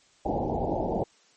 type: low-pass noise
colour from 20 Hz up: white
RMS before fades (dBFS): -28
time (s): 0.25-1.04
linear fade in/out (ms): 10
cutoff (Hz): 860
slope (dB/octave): 96
effects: white hiss -61 dBFS RMS until 1.36 s + MP3 32 kbps